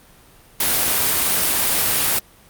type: noise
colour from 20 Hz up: white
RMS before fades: -18 dBFS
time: 0.6-2.19 s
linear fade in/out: 5 ms
effects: pink hiss -49 dBFS RMS until 2.49 s + Opus 32 kbps